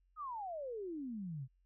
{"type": "exponential sweep", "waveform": "sine", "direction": "down", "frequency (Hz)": [1292, 123.47], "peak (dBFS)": -40, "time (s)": [0.16, 1.48], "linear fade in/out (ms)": 50, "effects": ["added 45 Hz sine -70 dBFS peak until 1.65 s"]}